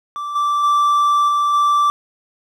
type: tone with level steps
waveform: triangle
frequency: 1169 Hz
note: D6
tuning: 8 cents flat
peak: -21 / -13 / -10 / -12 / -10 dBFS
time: 0.16-1.9 s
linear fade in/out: 0 ms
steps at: 0.35 / 0.63 / 1.28 / 1.53 s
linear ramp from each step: 10 ms
effects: none